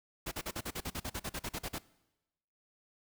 pink noise bursts, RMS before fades -38 dBFS, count 16, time 0.26-1.786 s, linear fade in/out 10 ms, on 56 ms, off 42 ms, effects noise-tail reverb RT60 1.0 s tail -21 dB re dry

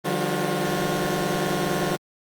15% pulse tone cluster, 150 / 174.5 / 194.2 / 359 Hz, D3 / F3 / G3 / F4, +37 / -1 / -16 / +48 cents, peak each -22 dBFS, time 0.04-1.97 s, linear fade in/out 20 ms, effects Opus 24 kbps

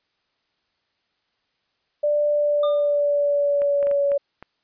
sine tone with pitch glide, 590 to 565.3 Hz, D5 to C#5, +8 to +34 cents, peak -17 dBFS, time 2.03-4.18 s, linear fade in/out 10 ms, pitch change -74 cents, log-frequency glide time 2.28-4.05 s
square tone with exponential decay, 1203 Hz, D6, 41 cents sharp, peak -26 dBFS, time 2.63-3.01 s, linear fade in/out 5 ms, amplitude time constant 82 ms
clicks, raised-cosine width 0.5 ms, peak -23 dBFS, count 6, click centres 3.619 / 3.828 / 3.87 / 3.913 / 4.118 / 4.426 s
effects white hiss -71 dBFS RMS until 4.63 s + resampled to 11025 Hz

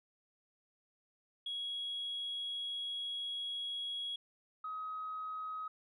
sine tone pair in turn, 3322 / 1265.7 Hz, G#7 / D#6, 0 / +29 cents, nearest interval octave + perfect fourth, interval 1671 cents, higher first, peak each -36 / -38 dBFS, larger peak first, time 1.46-4.16 / 4.64-5.68 s, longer first, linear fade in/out 5 ms, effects tanh soft clip ceiling -33 dBFS

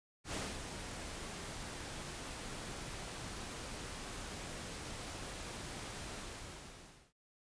pink noise with ADSR envelope, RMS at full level -39 dBFS, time 0.24-7.13 s, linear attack 100 ms, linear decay 240 ms, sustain -6 dB, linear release 1000 ms, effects resampled to 22050 Hz

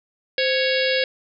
harmonic tone with a mistuned harmonic, 554.4 Hz, C#5, in tune, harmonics 1 / 3 / 4 / 5 / 6 / 7 / 8 / 9, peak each -21 / -26 / -27 / -28 / -29 / -29 / -30 / -31 dBFS, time 0.38-1.04 s, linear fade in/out 2 ms, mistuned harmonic 1, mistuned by -110 cents, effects none

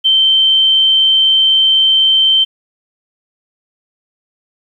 sine tone, 3112 Hz, G7, 13 cents flat, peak -7 dBFS, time 0.04-2.45 s, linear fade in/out 20 ms, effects 8-bit

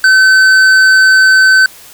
sine tone with hard clipping, 1529 Hz, G6, 44 cents flat, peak -5 dBFS, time 0.04-1.66 s, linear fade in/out 2 ms, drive 8 dB, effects white hiss -36 dBFS RMS until 1.93 s

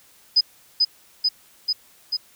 sine tone with echo, 5000 Hz, D#8, 8 cents sharp, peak -12 dBFS, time 0.36-0.41 s, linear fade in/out 10 ms, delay 440 ms, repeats 4, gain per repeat -2 dB, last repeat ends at 2.17 s, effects white hiss -54 dBFS RMS until 2.35 s

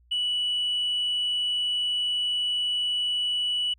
sine tone, 2952 Hz, F#7, 5 cents flat, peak -22 dBFS, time 0.11-3.74 s, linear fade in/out 10 ms, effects tanh soft clip ceiling -21 dBFS + added 60 Hz sine -57 dBFS peak until 3.78 s

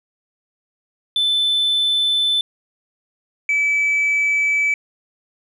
sine tone pair in turn, 3520 / 2301 Hz, A7 / D7, 0 / -36 cents, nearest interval perfect fifth, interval 736 cents, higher first, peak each -13 dBFS, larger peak neither, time 1.16-2.41 / 3.49-4.74 s, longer neither, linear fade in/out 2 ms, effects tanh soft clip ceiling -13 dBFS

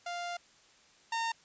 sawtooth tone pair in turn, 698.5 / 914.4 Hz, F5 / A#5, 0 / -34 cents, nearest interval perfect fourth, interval 466 cents, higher second, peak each -32 / -27 dBFS, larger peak second, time 0.06-0.37 / 1.12-1.32 s, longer first, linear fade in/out 5 ms, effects white hiss -62 dBFS RMS until 1.44 s + resampled to 16000 Hz

